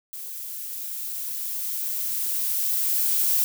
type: noise with level ramp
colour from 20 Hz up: violet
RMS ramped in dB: -36 to -21 dBFS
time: 0.13-3.44 s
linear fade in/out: 0 ms
effects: none